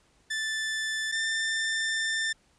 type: tone pair in turn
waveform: sawtooth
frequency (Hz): 1760 / 1787.7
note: A6 / A6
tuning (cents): 0 / +27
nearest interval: unison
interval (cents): 27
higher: second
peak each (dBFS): -25 / -23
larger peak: second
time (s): 0.3-1.12 / 1.12-2.33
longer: second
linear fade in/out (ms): 10
effects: pink hiss -65 dBFS RMS until 2.58 s + resampled to 22050 Hz

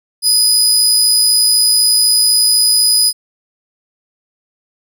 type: tone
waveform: 25% pulse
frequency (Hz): 4978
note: D#8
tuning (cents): 0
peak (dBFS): -4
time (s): 0.22-3.13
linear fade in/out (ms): 50
effects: none

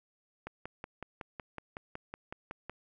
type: click train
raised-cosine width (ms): 0.5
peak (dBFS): -25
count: 13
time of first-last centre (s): 0.47-2.696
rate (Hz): 5.39
effects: none

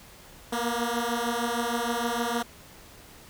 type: beating tone pair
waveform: 10% pulse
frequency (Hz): 233.1 / 239.6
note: A#3 / A#3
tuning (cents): 0 / +48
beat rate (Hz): 6.5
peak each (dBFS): -21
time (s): 0.52-2.43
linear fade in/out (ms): 10
effects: pink hiss -50 dBFS RMS until 3.29 s

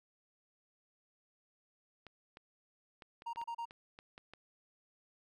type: clicks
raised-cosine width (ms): 0.3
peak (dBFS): -35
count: 10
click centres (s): 2.067 / 2.371 / 3.022 / 3.221 / 3.36 / 3.415 / 3.709 / 3.989 / 4.179 / 4.336
type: tone bursts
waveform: triangle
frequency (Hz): 932.3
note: A#5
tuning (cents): 0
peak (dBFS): -36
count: 4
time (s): 3.26-3.655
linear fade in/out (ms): 10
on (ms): 74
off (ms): 33
effects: none

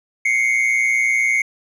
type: tone pair together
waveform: triangle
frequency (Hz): 2102 / 2222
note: C7 / C#7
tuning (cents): +7 / +4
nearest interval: minor second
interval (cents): 97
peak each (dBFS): -16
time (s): 0.25-1.42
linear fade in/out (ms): 5
effects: resampled to 32000 Hz

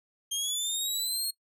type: linear sweep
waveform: 20% pulse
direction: up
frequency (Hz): 3188 to 4300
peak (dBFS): -23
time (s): 0.31-1.31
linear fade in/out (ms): 10
effects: noise-tail reverb RT60 0.1 s tail -22 dB re dry

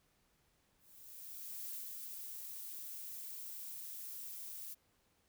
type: noise with ADSR envelope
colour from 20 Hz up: violet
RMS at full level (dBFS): -44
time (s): 0.78-4.75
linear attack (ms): 970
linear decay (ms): 100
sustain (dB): -3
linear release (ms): 22
effects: pink hiss -75 dBFS RMS until 5.28 s

